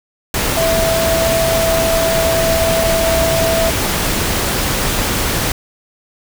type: tone in noise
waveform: sine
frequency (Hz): 659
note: E5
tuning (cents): -1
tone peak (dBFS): -14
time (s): 0.57-3.7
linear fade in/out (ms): 2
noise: pink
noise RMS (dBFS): -17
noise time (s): 0.34-5.52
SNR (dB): 0
effects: none